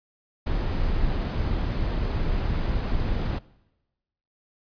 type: noise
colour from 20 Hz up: brown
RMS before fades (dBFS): -25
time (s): 0.46-3.39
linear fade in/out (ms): 10
effects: noise-tail reverb RT60 1.0 s tail -21 dB re dry + resampled to 11025 Hz